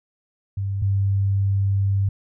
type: tone pair in turn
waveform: sine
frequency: 98.5 / 98.5 Hz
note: G2 / G2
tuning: +9 / +9 cents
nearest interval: unison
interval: 0 cents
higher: neither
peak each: -22 / -17 dBFS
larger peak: second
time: 0.57-0.82 / 0.82-2.09 s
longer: second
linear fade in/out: 5 ms
effects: none